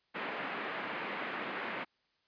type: band-pass noise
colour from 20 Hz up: white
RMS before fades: -39 dBFS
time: 0.14-1.85 s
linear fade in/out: 20 ms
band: 180 to 2300 Hz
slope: 24 dB/octave
effects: white hiss -75 dBFS RMS until 2.27 s + resampled to 11025 Hz